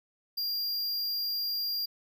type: tone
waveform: square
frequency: 4784 Hz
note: D8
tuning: 31 cents sharp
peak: -30 dBFS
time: 0.37-1.86 s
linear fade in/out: 10 ms
effects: none